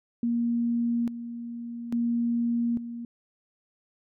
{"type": "tone with tremolo", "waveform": "sine", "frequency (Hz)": 235.6, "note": "A#3", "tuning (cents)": 19, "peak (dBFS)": -23, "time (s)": [0.23, 3.05], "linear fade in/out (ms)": 2, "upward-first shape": "square", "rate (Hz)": 0.59, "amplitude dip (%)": 70, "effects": []}